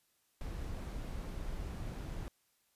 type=noise; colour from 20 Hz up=brown; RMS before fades=-41 dBFS; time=0.41-2.28 s; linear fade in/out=0 ms; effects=white hiss -75 dBFS RMS until 2.75 s + resampled to 32000 Hz